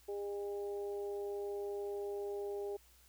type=harmonic tone; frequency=202.3 Hz; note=G#3; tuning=45 cents flat; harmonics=2 / 3 / 4; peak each=-38 / -50 / -51 dBFS; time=0.08-2.77 s; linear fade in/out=10 ms; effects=added 60 Hz sine -66 dBFS peak until 3.08 s + white hiss -66 dBFS RMS until 3.08 s